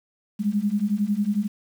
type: beating tone pair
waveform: sine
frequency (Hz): 200 / 211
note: G3 / G#3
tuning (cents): +35 / +28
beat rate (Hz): 11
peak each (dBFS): -24 / -23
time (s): 0.39-1.48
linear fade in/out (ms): 20
effects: 8-bit